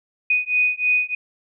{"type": "beating tone pair", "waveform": "sine", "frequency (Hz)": [2485, 2488.2], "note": ["D#7", "D#7"], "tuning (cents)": [-3, -1], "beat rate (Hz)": 3.2, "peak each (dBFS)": [-20, -20], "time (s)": [0.3, 1.15], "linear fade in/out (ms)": 5, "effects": []}